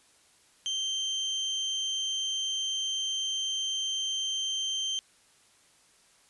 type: tone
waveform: 35% pulse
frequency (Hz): 3136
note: G7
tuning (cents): 0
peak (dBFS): -27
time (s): 0.66-4.99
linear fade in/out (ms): 0
effects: white hiss -62 dBFS RMS until 6.29 s + resampled to 24000 Hz